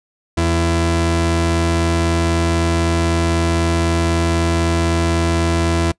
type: tone pair together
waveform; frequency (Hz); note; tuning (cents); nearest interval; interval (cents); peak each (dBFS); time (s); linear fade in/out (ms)
sawtooth; 83.9 / 167.8; E2 / E3; +31 / +31; octave; 1200; -12; 0.37-5.92; 10
effects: noise-tail reverb RT60 0.1 s tail -23 dB re dry + resampled to 22050 Hz